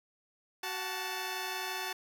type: tone cluster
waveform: 10% pulse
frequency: 374.9 / 724 / 880 Hz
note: F#4 / F#5 / A5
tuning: +23 / -38 / 0 cents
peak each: -31 / -37 / -29 dBFS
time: 0.63-1.93 s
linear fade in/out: 5 ms
effects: none